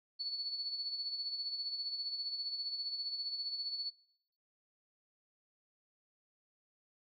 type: tone with tremolo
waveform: sine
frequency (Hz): 4435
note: C#8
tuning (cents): 0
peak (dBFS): -34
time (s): 0.19-3.91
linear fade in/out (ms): 20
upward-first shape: sine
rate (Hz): 15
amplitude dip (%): 50
effects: noise-tail reverb RT60 0.8 s tail -24 dB re dry